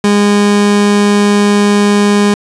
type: tone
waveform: 30% pulse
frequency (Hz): 204.9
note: G#3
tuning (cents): -23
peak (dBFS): -4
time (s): 0.04-2.34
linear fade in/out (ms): 2
effects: resampled to 22050 Hz + 7-bit